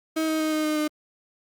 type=tone with pitch steps; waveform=35% pulse; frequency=318 / 315.1 / 312.2 / 309.3 / 306.5 / 303.6 Hz; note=D#4 / D#4 / D#4 / D#4 / D#4 / D#4; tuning=+38 / +22 / +6 / -10 / -26 / -42 cents; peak=-21 dBFS; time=0.16-0.88 s; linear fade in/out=10 ms; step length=120 ms; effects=Opus 48 kbps